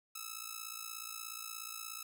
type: ring-modulated tone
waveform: 5% pulse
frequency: 1303 Hz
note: E6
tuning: 20 cents flat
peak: -28 dBFS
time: 0.15-2.03 s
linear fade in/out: 5 ms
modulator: 28.4 Hz
effects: none